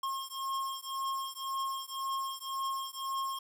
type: beating tone pair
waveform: square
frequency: 1075 / 1076.9 Hz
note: C6 / C6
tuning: +47 / +50 cents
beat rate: 1.9 Hz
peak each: -38 / -38 dBFS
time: 0.03-3.39 s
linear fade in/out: 5 ms
effects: 10-bit